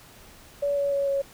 sine tone with pitch steps, 570 / 564.4 / 558.9 / 553.5 Hz, C#5 / C#5 / C#5 / C#5, +48 / +31 / +14 / -3 cents, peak -22 dBFS, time 0.62-1.22 s, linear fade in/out 10 ms, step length 150 ms, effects pink hiss -50 dBFS RMS until 1.33 s

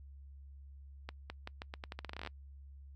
accelerating click train, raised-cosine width 0.3 ms, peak -26 dBFS, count 18, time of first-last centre 1.09-2.273 s, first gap 210 ms, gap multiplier 0.83, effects noise-tail reverb RT60 0.1 s tail -26 dB re dry + added 69 Hz sine -50 dBFS peak until 2.95 s

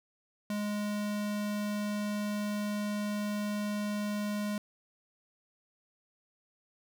square tone, 207.7 Hz, G#3, in tune, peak -32 dBFS, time 0.5-4.58 s, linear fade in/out 2 ms, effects none

